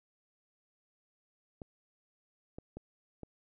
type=clicks; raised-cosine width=2 ms; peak=-30 dBFS; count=4; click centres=1.618 / 2.585 / 2.77 / 3.233 s; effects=none